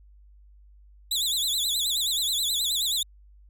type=tone with vibrato; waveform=sawtooth; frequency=3696 Hz; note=A#7; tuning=16 cents flat; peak=-21 dBFS; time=1.11-3.03 s; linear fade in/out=5 ms; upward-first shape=sine; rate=9.4 Hz; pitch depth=170 cents each way; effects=added 50 Hz sine -50 dBFS peak until 3.49 s